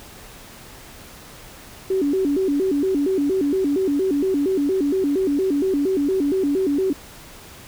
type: tone with vibrato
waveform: sine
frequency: 329.6 Hz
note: E4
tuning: in tune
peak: -17 dBFS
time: 1.9-6.93 s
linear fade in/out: 5 ms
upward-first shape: square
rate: 4.3 Hz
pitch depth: 250 cents each way
effects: pink hiss -42 dBFS RMS until 7.67 s